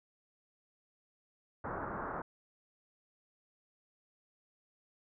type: low-pass noise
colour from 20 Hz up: white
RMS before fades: -40 dBFS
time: 1.64-2.22 s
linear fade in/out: 5 ms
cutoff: 1500 Hz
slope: 48 dB/octave
effects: none